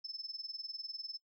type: tone with tremolo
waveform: sine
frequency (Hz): 5260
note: E8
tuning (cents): -5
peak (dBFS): -37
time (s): 0.04-1.18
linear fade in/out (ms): 10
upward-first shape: sine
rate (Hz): 20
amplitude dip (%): 85
effects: noise-tail reverb RT60 0.1 s tail -25 dB re dry + tanh soft clip ceiling -33 dBFS